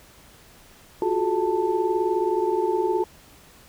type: tone cluster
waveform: sine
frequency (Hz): 353.8 / 372.9 / 427.8 / 884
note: F4 / F#4 / A4 / A5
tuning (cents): +23 / +14 / -49 / +8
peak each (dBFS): -25 / -25 / -26 / -27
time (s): 1.02-3.04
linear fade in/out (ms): 2
effects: pink hiss -51 dBFS RMS until 3.68 s